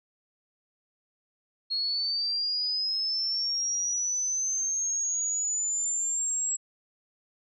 sine linear sweep, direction up, 4281 to 7680 Hz, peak -26 dBFS, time 1.7-6.57 s, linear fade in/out 20 ms, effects none

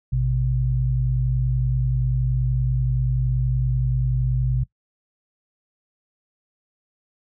sine tone pair together, 56.8 / 127.3 Hz, A#1 / C3, -44 / -47 cents, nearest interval octave + major second, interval 1397 cents, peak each -23 / -20 dBFS, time 0.12-4.64 s, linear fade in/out 10 ms, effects noise-tail reverb RT60 0.1 s tail -19 dB re dry

